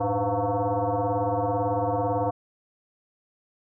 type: tone with frequency modulation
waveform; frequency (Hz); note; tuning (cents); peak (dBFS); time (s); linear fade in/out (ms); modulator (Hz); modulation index
sine; 110; A2; 0; -22; 0-2.31; 10; 202; 4.2
effects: none